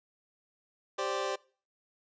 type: chord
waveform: 25% pulse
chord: G suspended fourth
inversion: none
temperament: equal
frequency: 392 / 523.3 / 587.3 Hz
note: G4 / C5 / D5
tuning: 0 / 0 / 0 cents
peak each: -32 dBFS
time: 0.98-1.36 s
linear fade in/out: 10 ms
effects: noise-tail reverb RT60 0.4 s tail -22 dB re dry + resampled to 16000 Hz